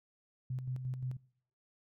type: tone with tremolo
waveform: sine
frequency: 128.2 Hz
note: C3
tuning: 35 cents flat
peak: -34 dBFS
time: 0.5-1.17 s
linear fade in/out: 5 ms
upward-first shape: square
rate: 5.7 Hz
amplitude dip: 50%
effects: noise-tail reverb RT60 0.7 s tail -24 dB re dry